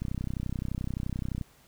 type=click train; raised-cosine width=5 ms; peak=-20 dBFS; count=45; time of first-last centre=0.02-1.412 s; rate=31.6 Hz; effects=pink hiss -60 dBFS RMS until 1.67 s